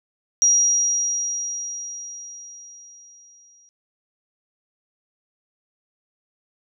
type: tone with exponential decay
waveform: sine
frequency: 5730 Hz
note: F8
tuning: 44 cents sharp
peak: -12 dBFS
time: 0.42-3.69 s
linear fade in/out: 0 ms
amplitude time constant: 710 ms
effects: none